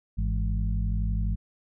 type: harmonic tone with a mistuned harmonic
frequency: 51.8 Hz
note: G#1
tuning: 4 cents flat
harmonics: 1 / 2 / 3 / 4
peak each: -25 / -31 / -35 / -37 dBFS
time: 0.17-1.36 s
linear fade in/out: 20 ms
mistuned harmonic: 3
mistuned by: +100 cents
effects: none